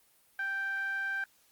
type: tone with band-pass filter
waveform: sawtooth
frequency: 784 Hz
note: G5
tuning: in tune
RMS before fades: -34 dBFS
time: 0.39-1.24 s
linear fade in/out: 2 ms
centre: 1600 Hz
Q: 7.3
effects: white hiss -66 dBFS RMS until 1.51 s + Opus 32 kbps

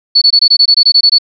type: tone bursts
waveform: sine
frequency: 4435 Hz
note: C#8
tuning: in tune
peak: -3 dBFS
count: 12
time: 0.15-1.185 s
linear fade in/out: 10 ms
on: 67 ms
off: 21 ms
effects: none

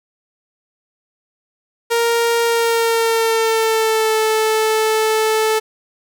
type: tone with pitch glide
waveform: sawtooth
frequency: 466.2 to 437.5 Hz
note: A#4 to A4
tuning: 0 to -10 cents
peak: -10 dBFS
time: 1.9-5.6 s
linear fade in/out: 20 ms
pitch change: -110 cents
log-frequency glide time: 2.43-4.18 s
effects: none

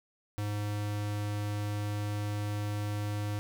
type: tone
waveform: square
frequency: 103.83 Hz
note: G#2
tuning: in tune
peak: -32 dBFS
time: 0.38-3.39 s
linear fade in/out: 0 ms
effects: none

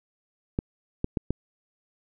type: clicks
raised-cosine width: 3 ms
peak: -12 dBFS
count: 4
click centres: 0.589 / 1.044 / 1.172 / 1.306 s
effects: none

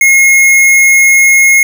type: tone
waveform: square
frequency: 2158 Hz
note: C#7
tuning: 47 cents flat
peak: -4 dBFS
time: 0.01-1.63 s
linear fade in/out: 2 ms
effects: none

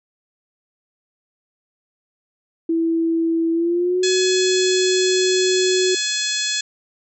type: tone with pitch glide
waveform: sine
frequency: 329.6 to 370 Hz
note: E4 to F#4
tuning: 0 to 0 cents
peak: -16 dBFS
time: 2.69-5.95 s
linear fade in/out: 5 ms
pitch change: +200 cents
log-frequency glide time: 3.52-4.04 s
type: harmonic tone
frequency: 847 Hz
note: G#5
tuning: 34 cents sharp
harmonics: 2 / 3 / 4 / 5 / 6 / 7 / 8 / 9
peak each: -29 / -30 / -25 / -26 / -31 / -31 / -29 / -28 dBFS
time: 4.03-6.61 s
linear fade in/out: 5 ms
effects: none

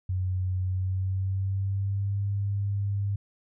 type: tone with pitch glide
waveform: sine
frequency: 92.5 to 100.29 Hz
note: F#2 to G2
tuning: 0 to +40 cents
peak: -25 dBFS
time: 0.09-3.16 s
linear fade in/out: 5 ms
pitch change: +140 cents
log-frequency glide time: 0.63-2.19 s
effects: none

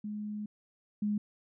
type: tone pair in turn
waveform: sine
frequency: 210 / 208.3 Hz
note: G#3 / G#3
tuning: +19 / +5 cents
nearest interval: unison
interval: 14 cents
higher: first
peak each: -35 / -28 dBFS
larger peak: second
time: 0.04-0.46 / 1.02-1.18 s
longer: first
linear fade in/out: 5 ms
effects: none

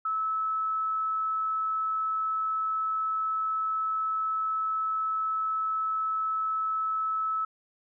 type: tone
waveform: sine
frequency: 1302 Hz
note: E6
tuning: 22 cents flat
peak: -26 dBFS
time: 0.05-7.45 s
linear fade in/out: 5 ms
effects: none

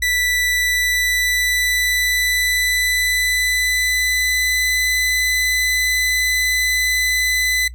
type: tone with pitch glide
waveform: sawtooth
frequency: 1975.5 to 2007 Hz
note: B6 to B6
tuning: 0 to +27 cents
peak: -13 dBFS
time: 0.02-7.68 s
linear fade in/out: 5 ms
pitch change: +27 cents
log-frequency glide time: 0.51-4.77 s
effects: noise-tail reverb RT60 0.1 s tail -17 dB re dry + added 60 Hz sine -31 dBFS peak until 7.74 s

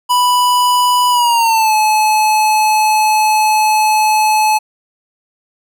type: tone with pitch glide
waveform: square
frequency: 987.8 to 859.9 Hz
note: B5 to A5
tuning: 0 to -40 cents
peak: -10 dBFS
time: 0.09-4.59 s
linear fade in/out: 20 ms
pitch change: -240 cents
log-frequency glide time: 1.1-1.74 s
effects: none

